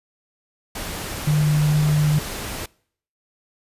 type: tone in noise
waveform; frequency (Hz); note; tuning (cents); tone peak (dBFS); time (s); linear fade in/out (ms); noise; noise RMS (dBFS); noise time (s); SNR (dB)
sine; 150.4; D3; +42; -15; 1.27-2.19; 5; pink; -30; 0.75-2.66; +12
effects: noise-tail reverb RT60 0.6 s tail -25 dB re dry + resampled to 32000 Hz